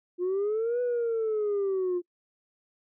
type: linear two-way sweep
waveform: sine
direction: up then down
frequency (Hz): 349.2 to 494.7 to 349.2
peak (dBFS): -23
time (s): 0.18-2.02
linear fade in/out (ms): 50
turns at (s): 0.81
effects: noise-tail reverb RT60 0.1 s tail -25 dB re dry + tanh soft clip ceiling -23 dBFS